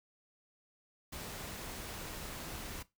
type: noise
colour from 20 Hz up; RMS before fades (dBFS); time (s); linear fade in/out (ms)
pink; -44; 1.12-2.83; 10
effects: noise-tail reverb RT60 0.2 s tail -18 dB re dry